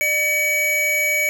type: tone pair together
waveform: square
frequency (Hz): 597 / 2268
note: D5 / C#7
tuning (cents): +28 / +39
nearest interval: octave + major seventh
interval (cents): 2311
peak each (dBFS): -28 / -18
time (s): 0.01-1.29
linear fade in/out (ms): 0
effects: none